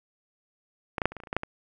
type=clicks; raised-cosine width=0.5 ms; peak=-14 / -11 / -6 / -26 / -24 / -29 / -28 / -29 / -15 / -9 / -18 dBFS; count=11; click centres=0.982 / 1.018 / 1.056 / 1.12 / 1.167 / 1.202 / 1.236 / 1.272 / 1.329 / 1.366 / 1.434 s; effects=none